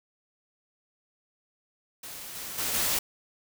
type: noise with level steps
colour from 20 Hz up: white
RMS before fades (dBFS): -41 / -38 / -30 / -27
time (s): 2.03-2.99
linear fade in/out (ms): 5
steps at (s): 2.35 / 2.58 / 2.74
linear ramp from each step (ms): 5
effects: none